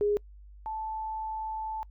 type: tone pair in turn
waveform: sine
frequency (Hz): 413.3 / 875.8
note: G#4 / A5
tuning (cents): -8 / -8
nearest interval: octave + minor second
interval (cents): 1300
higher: second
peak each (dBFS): -23 / -32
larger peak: first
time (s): 0.01-0.17 / 0.66-1.83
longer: second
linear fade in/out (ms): 0
effects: noise-tail reverb RT60 0.1 s tail -26 dB re dry + added 50 Hz sine -47 dBFS peak until 1.9 s